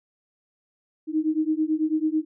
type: beating tone pair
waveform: sine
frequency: 307.8 / 316.9 Hz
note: D#4 / D#4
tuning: -19 / +32 cents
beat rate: 9.1 Hz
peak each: -24 dBFS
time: 1.07-2.25 s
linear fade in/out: 50 ms
effects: none

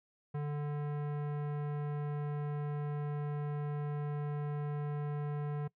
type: tone with tanh clipping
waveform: sine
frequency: 146.83 Hz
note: D3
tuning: in tune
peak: -36 dBFS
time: 0.34-5.68 s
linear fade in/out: 10 ms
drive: 18 dB
effects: noise-tail reverb RT60 0.1 s tail -22 dB re dry

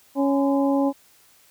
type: harmonic tone with a mistuned harmonic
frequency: 277.2 Hz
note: C#4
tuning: in tune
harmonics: 1 / 2 / 3 / 4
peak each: -19 / -24 / -28 / -34 dBFS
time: 0.15-0.93 s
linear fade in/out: 50 ms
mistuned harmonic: 4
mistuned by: -140 cents
effects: white hiss -56 dBFS RMS until 1.5 s

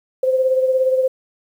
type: beating tone pair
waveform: sine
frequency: 518 / 535 Hz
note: C5 / C5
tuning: -17 / +38 cents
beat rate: 17 Hz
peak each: -14 / -23 dBFS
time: 0.23-1.08 s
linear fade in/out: 5 ms
effects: 8-bit

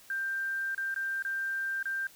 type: tone with dropouts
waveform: sine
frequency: 1575 Hz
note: G6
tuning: 8 cents sharp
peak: -30 dBFS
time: 0.1-2.07 s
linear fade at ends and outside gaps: 2 ms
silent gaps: 0.748-0.778 / 0.943-0.961 / 1.224-1.249 / 1.828-1.855 s
effects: white hiss -56 dBFS RMS until 2.15 s

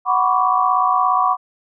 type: tone cluster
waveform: sine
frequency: 742 / 990 / 1105 / 1162 Hz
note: F#5 / B5 / C#6 / D6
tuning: +5 / +4 / -6 / -19 cents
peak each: -19 dBFS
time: 0.05-1.37 s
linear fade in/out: 50 ms
effects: none

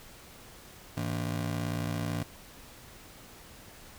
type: ring-modulated tone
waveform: 30% pulse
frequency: 130.81 Hz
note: C3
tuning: in tune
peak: -25 dBFS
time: 0.97-2.23 s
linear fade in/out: 0 ms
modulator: 29 Hz
effects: pink hiss -51 dBFS RMS until 3.98 s

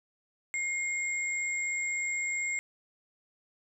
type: tone pair together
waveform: sine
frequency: 2139 / 7602 Hz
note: C7 / A#8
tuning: +38 / +33 cents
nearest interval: octave + minor seventh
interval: 2195 cents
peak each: -30 / -37 dBFS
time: 0.54-2.59 s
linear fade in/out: 0 ms
effects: none

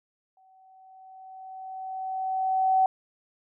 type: tone with exponential growth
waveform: sine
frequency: 758 Hz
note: F#5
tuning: 42 cents sharp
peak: -17 dBFS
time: 0.37-2.86 s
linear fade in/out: 2 ms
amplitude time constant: 540 ms
effects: none

